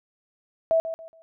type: tone with echo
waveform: sine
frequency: 653 Hz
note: E5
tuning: 17 cents flat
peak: -17 dBFS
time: 0.71-0.8 s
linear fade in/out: 0 ms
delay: 140 ms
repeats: 3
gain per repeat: -11 dB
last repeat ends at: 1.22 s
effects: none